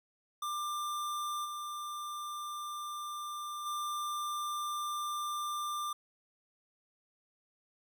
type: tone with level steps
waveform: square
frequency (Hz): 1190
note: D6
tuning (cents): +22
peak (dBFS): -35 / -39 / -35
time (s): 0.42-5.93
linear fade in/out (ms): 5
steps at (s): 1.44 / 3.65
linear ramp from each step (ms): 20
effects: none

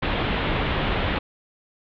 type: low-pass noise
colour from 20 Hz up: pink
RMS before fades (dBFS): -24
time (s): 0.02-1.19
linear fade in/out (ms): 10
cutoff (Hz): 3600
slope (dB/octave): 48
effects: none

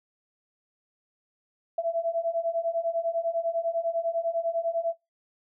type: beating tone pair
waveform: sine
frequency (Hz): 662 / 672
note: E5 / E5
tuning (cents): +7 / +33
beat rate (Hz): 10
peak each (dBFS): -28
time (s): 1.78-4.93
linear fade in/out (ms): 5
effects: noise-tail reverb RT60 0.2 s tail -21 dB re dry

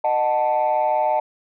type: chord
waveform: sine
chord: D# diminished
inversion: none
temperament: equal with one note detuned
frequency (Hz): 614 / 740 / 880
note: D#5 / F#5 / A5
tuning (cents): -23 / 0 / 0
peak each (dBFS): -20 / -21 / -19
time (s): 0.04-1.2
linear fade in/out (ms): 5
effects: tanh soft clip ceiling -12 dBFS

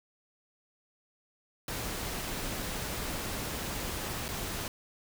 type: noise with dropouts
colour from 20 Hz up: pink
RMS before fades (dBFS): -36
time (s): 1.68-4.68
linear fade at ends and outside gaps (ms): 2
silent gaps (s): 4.282-4.287
effects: none

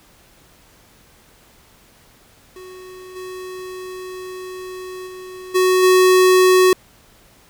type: tone with level steps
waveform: square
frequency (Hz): 370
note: F#4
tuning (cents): 0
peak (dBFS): -36 / -30 / -33 / -13 / -10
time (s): 2.56-6.73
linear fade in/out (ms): 2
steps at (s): 3.15 / 5.06 / 5.54 / 5.82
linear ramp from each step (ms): 20
effects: pink hiss -51 dBFS RMS until 7.49 s

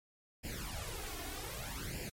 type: noise with flanger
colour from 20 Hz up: pink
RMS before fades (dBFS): -42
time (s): 0.43-2.1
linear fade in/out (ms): 20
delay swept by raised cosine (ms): 0.4 to 2.8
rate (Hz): 0.64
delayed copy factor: +0.8
effects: MP3 64 kbps

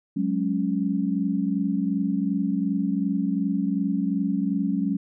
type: chord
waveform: sine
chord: F# suspended second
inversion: none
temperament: equal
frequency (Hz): 185 / 207.7 / 277.2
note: F#3 / G#3 / C#4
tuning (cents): 0 / 0 / 0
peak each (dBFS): -26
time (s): 0.16-4.97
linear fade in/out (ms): 10
effects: none

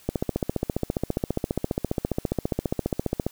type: click train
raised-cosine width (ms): 2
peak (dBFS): -10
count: 48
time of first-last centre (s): 0.09-3.266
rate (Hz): 14.8
effects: white hiss -53 dBFS RMS until 3.31 s

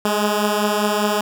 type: beating tone pair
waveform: 10% pulse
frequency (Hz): 207.7 / 212.7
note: G#3 / G#3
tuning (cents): 0 / +42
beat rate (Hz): 5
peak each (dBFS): -10 / -15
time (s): 0.05-1.21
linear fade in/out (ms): 2
effects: none

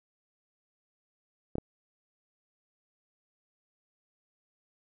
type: clicks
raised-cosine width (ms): 2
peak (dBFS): -19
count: 2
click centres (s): 1.555 / 1.583
effects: none

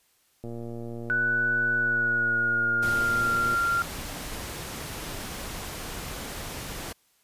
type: click train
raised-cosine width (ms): 2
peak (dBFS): -25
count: 364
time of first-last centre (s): 0.44-3.543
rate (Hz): 117
type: tone with pitch glide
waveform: sine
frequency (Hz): 1485 to 1385.6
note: F#6 to F6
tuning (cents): +6 to -14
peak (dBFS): -22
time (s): 1.1-3.82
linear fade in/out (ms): 0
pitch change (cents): -120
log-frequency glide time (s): 1.74-3.33
type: noise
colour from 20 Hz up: pink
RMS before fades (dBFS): -36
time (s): 2.82-6.93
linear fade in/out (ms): 10
effects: white hiss -66 dBFS RMS until 7.23 s + resampled to 32000 Hz

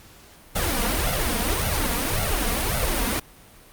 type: noise with flanger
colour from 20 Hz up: pink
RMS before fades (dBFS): -23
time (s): 0.55-3.2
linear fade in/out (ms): 10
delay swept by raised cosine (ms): 1.4 to 4.3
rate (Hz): 1.8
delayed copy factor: +0.9
effects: pink hiss -49 dBFS RMS until 3.72 s + Opus 48 kbps

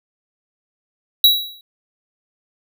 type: tone with exponential decay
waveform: square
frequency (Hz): 3887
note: B7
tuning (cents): -28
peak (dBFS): -6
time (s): 1.24-1.61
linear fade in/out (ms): 2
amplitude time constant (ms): 80
effects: none

